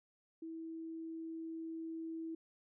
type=tone with level ramp; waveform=sine; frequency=325.6 Hz; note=E4; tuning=21 cents flat; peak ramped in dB=-43 to -40 dBFS; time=0.42-2.35 s; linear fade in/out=5 ms; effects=none